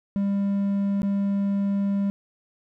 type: tone with dropouts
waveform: triangle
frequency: 199.2 Hz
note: G3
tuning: 28 cents sharp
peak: -19 dBFS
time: 0.16-2.1 s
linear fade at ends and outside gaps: 0 ms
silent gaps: 1.019-1.031 s
effects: none